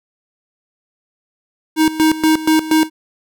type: tone with tremolo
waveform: square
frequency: 314.8 Hz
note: D#4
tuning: 20 cents sharp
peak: -10 dBFS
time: 1.76-2.9 s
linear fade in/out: 50 ms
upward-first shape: square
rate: 4.2 Hz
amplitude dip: 80%
effects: none

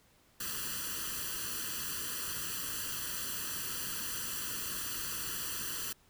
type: noise with comb filter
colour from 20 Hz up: white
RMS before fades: -38 dBFS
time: 0.4-5.93 s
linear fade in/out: 5 ms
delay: 0.67 ms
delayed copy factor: +1
effects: pink hiss -66 dBFS RMS until 6.09 s

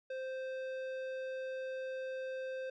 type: tone with tanh clipping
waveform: sine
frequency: 522 Hz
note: C5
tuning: 4 cents flat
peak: -40 dBFS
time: 0.1-2.7 s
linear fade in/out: 5 ms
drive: 13 dB
effects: none

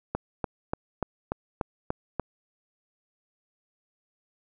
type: click train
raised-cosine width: 1 ms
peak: -13 dBFS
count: 8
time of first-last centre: 0.15-2.197 s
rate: 3.42 Hz
effects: none

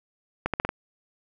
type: accelerating click train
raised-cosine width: 0.5 ms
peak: -10 dBFS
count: 5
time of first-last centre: 0.46-0.691 s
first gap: 77 ms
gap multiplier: 0.81
effects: none

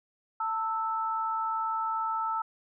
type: tone pair together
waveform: sine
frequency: 892.7 / 1315 Hz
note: A5 / E6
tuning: +25 / -5 cents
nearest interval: perfect fifth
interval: 670 cents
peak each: -31 / -30 dBFS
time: 0.4-2.42 s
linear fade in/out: 5 ms
effects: none

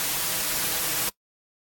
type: noise with comb filter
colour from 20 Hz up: white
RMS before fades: -26 dBFS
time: 0-1.09 s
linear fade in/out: 0 ms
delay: 6.2 ms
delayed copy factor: +0.55
effects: noise-tail reverb RT60 0.1 s tail -22 dB re dry + AAC 64 kbps

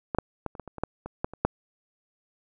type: clicks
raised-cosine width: 1 ms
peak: -14 / -8 / -16 / -29 / -21 / -26 / -24 / -11 / -22 / -12 / -26 / -6 dBFS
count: 12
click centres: 0.148 / 0.186 / 0.463 / 0.552 / 0.597 / 0.677 / 0.783 / 0.836 / 1.06 / 1.245 / 1.336 / 1.45 s
effects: none

